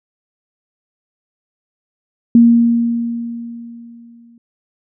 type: tone with exponential decay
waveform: sine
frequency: 234.2 Hz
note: A#3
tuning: 8 cents sharp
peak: -3 dBFS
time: 2.35-4.38 s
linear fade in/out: 2 ms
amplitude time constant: 440 ms
effects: none